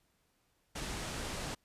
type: low-pass noise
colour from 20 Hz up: pink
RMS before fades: -40 dBFS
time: 0.75-1.55 s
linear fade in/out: 10 ms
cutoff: 9700 Hz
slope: 24 dB/octave
effects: pink hiss -75 dBFS RMS until 1.64 s + resampled to 32000 Hz